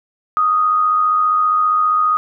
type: tone with amplitude modulation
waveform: sine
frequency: 1244.5 Hz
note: D#6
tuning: in tune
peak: -10 dBFS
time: 0.37-2.17 s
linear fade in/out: 0 ms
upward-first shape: sine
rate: 95 Hz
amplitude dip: 40%
effects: none